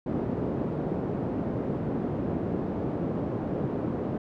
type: band-pass noise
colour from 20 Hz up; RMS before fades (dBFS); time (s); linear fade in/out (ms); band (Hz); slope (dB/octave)
pink; -30; 0.06-4.18; 5; 150 to 450; 12
effects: none